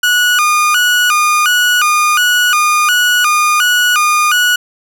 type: tone with vibrato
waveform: 30% pulse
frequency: 1335 Hz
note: E6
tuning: 22 cents sharp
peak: -6 dBFS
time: 0.03-4.56 s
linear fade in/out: 5 ms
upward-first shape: square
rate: 1.4 Hz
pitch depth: 160 cents each way
effects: none